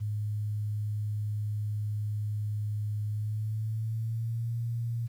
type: tone with pitch glide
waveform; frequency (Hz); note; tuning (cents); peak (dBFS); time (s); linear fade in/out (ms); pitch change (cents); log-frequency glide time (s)
sine; 105.2 to 116.73; G#2 to A#2; +23 to +3; -29; 0-5.08; 20; +180; 3.06-4.57
effects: 10-bit